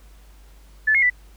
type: tone with pitch steps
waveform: sine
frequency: 1739 / 2154 / 1978 Hz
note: A6 / C7 / B6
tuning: -21 / +50 / +2 cents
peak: -14 dBFS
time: 0.87-1.101 s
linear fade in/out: 10 ms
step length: 77 ms
effects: added 50 Hz sine -45 dBFS peak until 1.36 s + pink hiss -56 dBFS RMS until 1.36 s